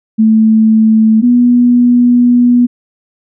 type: tone pair in turn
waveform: sine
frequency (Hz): 220 / 243.5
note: A3 / B3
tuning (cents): 0 / -24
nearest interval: major second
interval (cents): 176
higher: second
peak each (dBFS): -4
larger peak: neither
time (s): 0.18-1.22 / 1.22-2.67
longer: second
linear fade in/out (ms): 20
effects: none